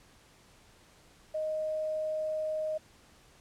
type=tone with quantisation; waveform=sine; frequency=622.3 Hz; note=D#5; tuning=in tune; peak=-30 dBFS; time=1.34-2.78 s; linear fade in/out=10 ms; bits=10; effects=pink hiss -60 dBFS RMS until 3.4 s + low-pass 10000 Hz 12 dB/octave